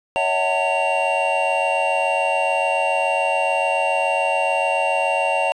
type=tone cluster; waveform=triangle; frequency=563 / 650 / 748 / 898 / 2764 Hz; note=C#5 / E5 / F#5 / A5 / F7; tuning=+27 / -24 / +19 / +35 / -19 cents; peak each=-22 dBFS; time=0.16-5.52 s; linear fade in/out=0 ms; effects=resampled to 22050 Hz